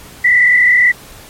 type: tone with frequency modulation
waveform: sine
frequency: 1975.5 Hz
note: B6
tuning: in tune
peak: -6 dBFS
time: 0.24-0.92 s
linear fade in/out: 10 ms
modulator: 38.2 Hz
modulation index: 1.3
effects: pink hiss -37 dBFS RMS until 1.29 s + MP3 64 kbps